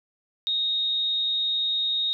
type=tone with amplitude modulation; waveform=sine; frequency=3729 Hz; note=A#7; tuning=in tune; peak=-21 dBFS; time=0.47-2.13 s; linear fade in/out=0 ms; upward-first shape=sine; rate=214 Hz; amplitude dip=30%; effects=none